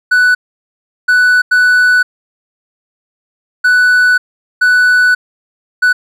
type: tone bursts at uneven times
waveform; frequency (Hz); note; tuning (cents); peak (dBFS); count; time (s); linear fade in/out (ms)
triangle; 1487; F#6; +8; -4; 6; 0.11-0.35 / 1.08-1.42 / 1.51-2.03 / 3.64-4.18 / 4.61-5.15 / 5.82-5.93; 10
effects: none